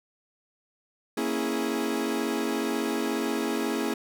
40% pulse chord, A# half-diminished seventh, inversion none, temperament equal with one note detuned, 233.1 / 275.1 / 329.6 / 415.3 Hz, A#3 / C#4 / E4 / G#4, 0 / -13 / 0 / 0 cents, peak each -31 dBFS, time 1.17-3.94 s, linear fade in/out 5 ms, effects none

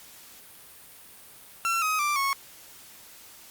30% pulse tone with pitch steps, 1353 / 1262.4 / 1177.9 / 1099 Hz, E6 / D#6 / D6 / C#6, +45 / +25 / +5 / -15 cents, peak -21 dBFS, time 1.65-2.33 s, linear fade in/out 0 ms, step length 170 ms, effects white hiss -49 dBFS RMS until 3.5 s + Opus 48 kbps

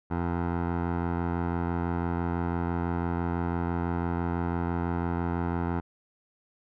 15% pulse tone with low-pass filter, 86 Hz, F2, 26 cents flat, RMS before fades -29 dBFS, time 0.1-5.81 s, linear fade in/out 20 ms, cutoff 1200 Hz, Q 1.6, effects none

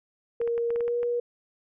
sine tone with pitch glide, 469.1 to 479.8 Hz, A#4 to A#4, +11 to +50 cents, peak -24 dBFS, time 0.4-1.2 s, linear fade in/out 5 ms, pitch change +39 cents, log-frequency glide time 0.71-0.99 s
clicks, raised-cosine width 0.5 ms, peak -26 dBFS, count 8, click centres 0.415 / 0.476 / 0.579 / 0.705 / 0.76 / 0.807 / 0.88 / 1.031 s
effects none

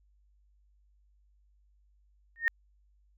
sine tone with exponential growth, 1841 Hz, A#6, 22 cents flat, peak -18 dBFS, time 2.36-2.48 s, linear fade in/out 0 ms, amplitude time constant 25 ms, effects added 50 Hz sine -63 dBFS peak until 3.17 s

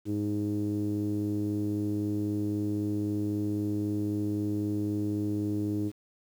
sawtooth tone with low-pass filter, 103.83 Hz, G#2, in tune, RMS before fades -30 dBFS, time 0.05-5.92 s, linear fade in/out 50 ms, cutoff 340 Hz, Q 8.1, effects 9-bit

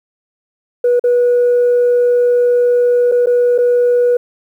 sine tone with dropouts, 486.9 Hz, B4, 25 cents flat, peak -7 dBFS, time 0.84-4.17 s, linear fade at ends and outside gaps 5 ms, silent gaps 0.996-1.039 / 3.116-3.12 / 3.26-3.269 / 3.58-3.585 s, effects tanh soft clip ceiling -6 dBFS + 8-bit

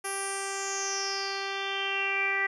10% pulse tone with low-pass filter sweep, 392 Hz, G4, in tune, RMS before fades -31 dBFS, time 0.04-2.47 s, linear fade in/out 10 ms, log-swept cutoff 11000 to 2000 Hz, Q 7.6, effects none

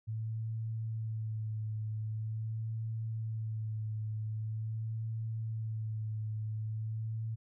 sine tone with vibrato, 110.1 Hz, A2, 2 cents sharp, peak -34 dBFS, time 0.07-7.36 s, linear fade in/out 20 ms, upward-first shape sine, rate 0.44 Hz, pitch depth 27 cents each way, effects none

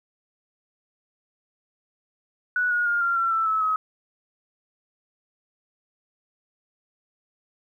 sine tone with pitch steps, 1474 / 1443.7 / 1414 / 1384.9 / 1356.4 / 1328.4 / 1301.1 / 1274.3 Hz, F#6 / F#6 / F6 / F6 / E6 / E6 / E6 / D#6, -7 / -43 / +21 / -15 / +49 / +13 / -23 / +41 cents, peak -20 dBFS, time 2.56-3.76 s, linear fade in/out 2 ms, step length 150 ms, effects 10-bit

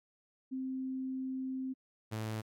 sine / sawtooth tone pair in turn, 261.6 / 109.64 Hz, C4 / A2, 0 / -6 cents, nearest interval octave + minor third, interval 1506 cents, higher first, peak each -35 / -32 dBFS, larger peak second, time 0.51-1.74 / 2.11-2.42 s, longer first, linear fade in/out 20 ms, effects AAC 64 kbps

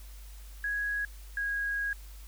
sine tone pair in turn, 1661.2 / 1644 Hz, G#6 / G#6, 0 / -18 cents, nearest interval unison, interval 18 cents, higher first, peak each -29 / -29 dBFS, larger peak neither, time 0.64-1.05 / 1.37-1.93 s, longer second, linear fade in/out 2 ms, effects added 50 Hz sine -44 dBFS peak until 2.27 s + white hiss -56 dBFS RMS until 2.27 s

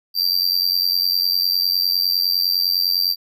square tone with amplitude modulation, 4699 Hz, D8, in tune, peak -13 dBFS, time 0.14-3.16 s, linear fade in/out 50 ms, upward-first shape sine, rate 89.9 Hz, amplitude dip 90%, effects none

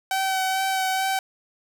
sawtooth tone with vibrato, 763 Hz, G5, 47 cents flat, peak -18 dBFS, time 0.11-1.19 s, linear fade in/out 2 ms, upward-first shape sine, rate 2.3 Hz, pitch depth 16 cents each way, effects none

